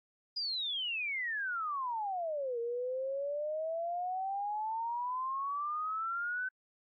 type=exponential two-way sweep; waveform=sine; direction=down then up; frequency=4978 to 462.6 to 1528 Hz; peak=-33 dBFS; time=0.36-6.49 s; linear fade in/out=10 ms; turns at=2.59 s; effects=AAC 32 kbps